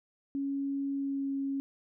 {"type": "tone with pitch glide", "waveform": "sine", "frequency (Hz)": [277.2, 274.5], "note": ["C#4", "C#4"], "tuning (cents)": [0, -17], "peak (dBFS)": -30, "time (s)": [0.35, 1.6], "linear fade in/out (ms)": 0, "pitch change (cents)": -17, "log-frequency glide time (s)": [0.93, 1.32], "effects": []}